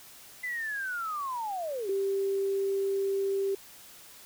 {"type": "linear sweep", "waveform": "sine", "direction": "down", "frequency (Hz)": [2026, 365.7], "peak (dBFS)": -31, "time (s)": [0.43, 1.9], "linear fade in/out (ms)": 10}
{"type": "tone", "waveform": "sine", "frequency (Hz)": 392, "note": "G4", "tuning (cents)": 0, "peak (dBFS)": -26, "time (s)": [1.89, 3.55], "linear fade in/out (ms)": 5}
{"effects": ["white hiss -51 dBFS RMS until 4.25 s"]}